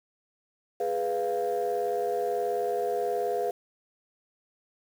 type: chord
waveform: sine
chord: F diminished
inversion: first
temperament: equal with one note detuned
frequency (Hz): 415.3 / 493.9 / 694.4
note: Ab4 / Cb5 / F5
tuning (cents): 0 / 0 / -10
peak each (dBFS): -29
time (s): 0.8-3.51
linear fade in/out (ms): 5
effects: tanh soft clip ceiling -20 dBFS + 8-bit